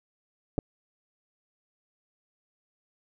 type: clicks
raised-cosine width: 2 ms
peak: -15 dBFS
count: 2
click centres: 0.581 / 0.588 s
effects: none